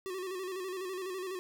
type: tone with vibrato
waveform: square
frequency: 372.9 Hz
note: F#4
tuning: 14 cents sharp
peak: -37 dBFS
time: 0.06-1.39 s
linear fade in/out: 0 ms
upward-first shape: square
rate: 12 Hz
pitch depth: 53 cents each way
effects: none